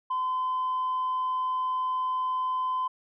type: tone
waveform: sine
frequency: 1023 Hz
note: C6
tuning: 39 cents flat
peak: -24 dBFS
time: 0.1-2.88 s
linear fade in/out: 10 ms
effects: tanh soft clip ceiling -23 dBFS